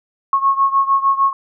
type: beating tone pair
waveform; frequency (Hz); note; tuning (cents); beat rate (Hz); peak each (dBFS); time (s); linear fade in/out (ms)
sine; 1092 / 1098.6; C#6 / C#6; -26 / -16; 6.6; -14 / -17; 0.33-1.33; 2
effects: none